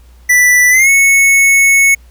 square tone with pitch glide, 1975.5 to 2205 Hz, B6 to C#7, 0 to -10 cents, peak -6 dBFS, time 0.29-1.95 s, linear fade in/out 10 ms, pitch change +190 cents, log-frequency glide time 0.7-0.89 s, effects added 60 Hz sine -38 dBFS peak until 2.1 s + pink hiss -51 dBFS RMS until 2.1 s

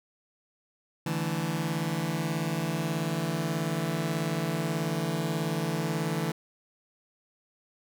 sawtooth chord, D suspended second, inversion none, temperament just, 146.83 / 165.19 / 220.2 Hz, D3 / E3 / A3, 0 / +4 / +2 cents, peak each -29 / -26 / -32 dBFS, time 1.06-6.32 s, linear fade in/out 5 ms, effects none

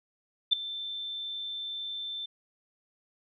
sine tone with ADSR envelope, 3549 Hz, A7, 14 cents sharp, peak -16 dBFS, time 0.51-2.26 s, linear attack 21 ms, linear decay 4 ms, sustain -18 dB, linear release 8 ms, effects none

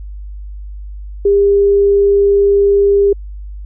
sine tone, 401.4 Hz, G4, 41 cents sharp, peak -7 dBFS, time 1.25-3.13 s, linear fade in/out 5 ms, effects added 50 Hz sine -25 dBFS peak until 3.65 s

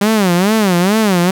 sawtooth tone with vibrato, 196 Hz, G3, in tune, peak -6 dBFS, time 0.01-1.31 s, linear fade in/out 5 ms, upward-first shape sine, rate 2.3 Hz, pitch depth 220 cents each way, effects none

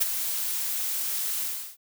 blue noise with ADSR envelope, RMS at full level -20 dBFS, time 0-1.77 s, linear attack 20 ms, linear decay 18 ms, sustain -9 dB, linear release 350 ms, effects none

